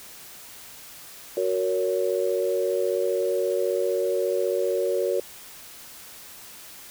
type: chord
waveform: sine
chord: F# major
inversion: none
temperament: equal with one note detuned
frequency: 370 / 466.2 / 561.1 Hz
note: F#4 / A#4 / C#5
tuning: 0 / 0 / +21 cents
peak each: -26 dBFS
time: 1.37-5.2 s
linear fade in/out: 2 ms
effects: white hiss -44 dBFS RMS until 6.9 s